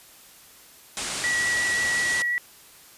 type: low-pass noise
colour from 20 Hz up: white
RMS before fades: -31 dBFS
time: 0.97-2.22 s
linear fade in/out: 0 ms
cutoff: 9400 Hz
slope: 48 dB/octave
type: tone with vibrato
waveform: sine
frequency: 1935 Hz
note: B6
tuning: 36 cents flat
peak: -22 dBFS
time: 1.24-2.38 s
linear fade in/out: 0 ms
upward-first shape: sine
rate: 5.6 Hz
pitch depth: 9 cents each way
effects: white hiss -50 dBFS RMS until 2.97 s + resampled to 32000 Hz